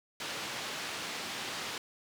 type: band-pass noise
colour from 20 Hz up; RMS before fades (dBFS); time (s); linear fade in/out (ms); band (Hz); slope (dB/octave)
white; -39; 0.2-1.78; 2; 130 to 4200; 12
effects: none

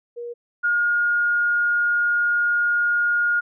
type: tone pair in turn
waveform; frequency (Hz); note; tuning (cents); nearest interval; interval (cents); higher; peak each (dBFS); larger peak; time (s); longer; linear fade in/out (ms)
sine; 476.1 / 1426.7; A#4 / F6; +37 / +37; octave + perfect fifth; 1900; second; -29 / -17; second; 0.16-0.34 / 0.63-3.41; second; 20
effects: none

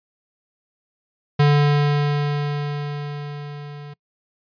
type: tone with level ramp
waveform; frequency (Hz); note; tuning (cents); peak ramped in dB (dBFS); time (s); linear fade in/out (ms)
square; 145.8; D3; -12; -12 to -35; 1.39-3.94; 10
effects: noise-tail reverb RT60 0.1 s tail -25 dB re dry + resampled to 11025 Hz

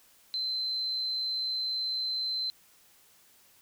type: tone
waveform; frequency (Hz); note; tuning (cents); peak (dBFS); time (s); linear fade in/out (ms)
sine; 4081; C8; -44; -29; 0.34-2.5; 0
effects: white hiss -61 dBFS RMS until 3.61 s

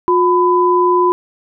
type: tone pair together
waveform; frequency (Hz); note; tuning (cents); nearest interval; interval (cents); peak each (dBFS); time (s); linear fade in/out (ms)
sine; 358.3 / 1001.8; F4 / B5; +44 / +24; octave + tritone; 1780; -12; 0.08-1.12; 0
effects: none

